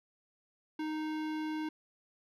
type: tone with hard clipping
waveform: sine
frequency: 310.2 Hz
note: D#4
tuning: 5 cents flat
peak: -36 dBFS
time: 0.79-1.69 s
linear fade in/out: 5 ms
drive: 18 dB
effects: none